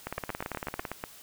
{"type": "two click trains", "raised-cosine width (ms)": 0.5, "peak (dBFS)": [-18, -18], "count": [8, 15], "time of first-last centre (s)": [[0.18, 1.039], [0.07, 0.852]], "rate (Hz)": [8.15, 17.9], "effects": ["white hiss -51 dBFS RMS until 1.22 s"]}